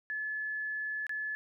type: tone with dropouts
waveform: sine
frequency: 1721 Hz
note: A6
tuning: 39 cents flat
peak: -33 dBFS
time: 0.1-1.35 s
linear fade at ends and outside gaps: 0 ms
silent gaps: 1.067-1.094 s
effects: none